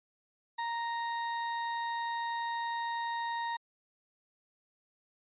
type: tone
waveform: 35% pulse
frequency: 932.3 Hz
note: A#5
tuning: in tune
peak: -31 dBFS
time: 0.58-3.57 s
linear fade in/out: 10 ms
effects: resampled to 8000 Hz